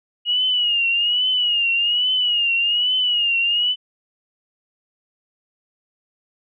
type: tone with vibrato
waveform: sine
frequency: 2884 Hz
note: F#7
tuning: 45 cents flat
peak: -16 dBFS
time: 0.25-3.76 s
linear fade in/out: 50 ms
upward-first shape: triangle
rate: 1.2 Hz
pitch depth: 100 cents each way
effects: none